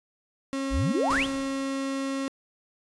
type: tone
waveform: 35% pulse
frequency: 271.2 Hz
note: C#4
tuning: 38 cents flat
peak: -26 dBFS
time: 0.53-2.28 s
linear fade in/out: 0 ms
type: exponential sweep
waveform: sine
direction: up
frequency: 43.25 to 3800 Hz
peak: -23 dBFS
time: 0.7-1.27 s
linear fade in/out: 50 ms
type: noise with exponential decay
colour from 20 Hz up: pink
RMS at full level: -31 dBFS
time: 1.1-1.89 s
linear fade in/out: 5 ms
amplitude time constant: 170 ms
effects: resampled to 22050 Hz